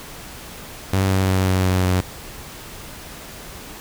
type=tone with pitch steps; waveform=sawtooth; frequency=96 / 95.12 / 94.24 / 93.37 / 92.52 / 91.66 Hz; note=G2 / F#2 / F#2 / F#2 / F#2 / F#2; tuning=-36 / +48 / +32 / +16 / 0 / -16 cents; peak=-12 dBFS; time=0.93-2.01 s; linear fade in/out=5 ms; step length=180 ms; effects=pink hiss -37 dBFS RMS until 3.8 s